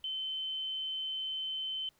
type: tone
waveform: sine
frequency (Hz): 3071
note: G7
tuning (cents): -36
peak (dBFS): -34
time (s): 0.04-1.89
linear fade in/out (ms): 2
effects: pink hiss -70 dBFS RMS until 1.99 s